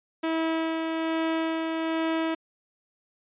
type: tone with tremolo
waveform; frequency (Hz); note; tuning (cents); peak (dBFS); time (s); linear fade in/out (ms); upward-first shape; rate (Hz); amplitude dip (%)
sawtooth; 324; E4; -30; -20; 0.23-2.35; 10; sine; 1.2; 30
effects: resampled to 8000 Hz